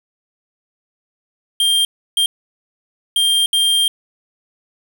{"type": "tone bursts at uneven times", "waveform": "square", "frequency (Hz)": 3192, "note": "G7", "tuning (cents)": 31, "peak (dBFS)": -13, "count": 4, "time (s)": [[1.6, 1.85], [2.17, 2.26], [3.16, 3.46], [3.53, 3.88]], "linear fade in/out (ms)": 2, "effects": ["7-bit"]}